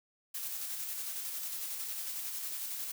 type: noise with tremolo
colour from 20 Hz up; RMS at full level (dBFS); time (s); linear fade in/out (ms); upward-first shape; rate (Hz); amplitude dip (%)
blue; -38; 0.34-2.92; 10; square; 11; 25
effects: none